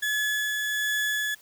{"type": "tone with tremolo", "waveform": "35% pulse", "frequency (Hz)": 1708, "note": "G#6", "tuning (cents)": 48, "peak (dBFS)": -22, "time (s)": [0.02, 1.35], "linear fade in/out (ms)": 10, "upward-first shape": "sine", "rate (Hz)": 1.3, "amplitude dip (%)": 25, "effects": ["white hiss -55 dBFS RMS until 1.41 s"]}